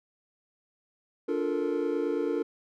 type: chord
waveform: triangle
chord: Bb major seventh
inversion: first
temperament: just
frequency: 291.4 / 349.6 / 437 / 466.2 Hz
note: D4 / F4 / A4 / Bb4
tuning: -13 / +2 / -12 / 0 cents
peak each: -30 dBFS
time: 1.28-2.43 s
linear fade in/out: 10 ms
effects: none